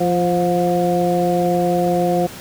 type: harmonic tone with a mistuned harmonic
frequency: 174.61 Hz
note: F3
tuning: in tune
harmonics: 1 / 2 / 3 / 4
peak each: -20 / -20 / -20 / -20 dBFS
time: 0-2.27 s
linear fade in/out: 10 ms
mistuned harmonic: 4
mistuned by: +39 cents
effects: pink hiss -35 dBFS RMS until 2.4 s + high-pass 60 Hz 12 dB/octave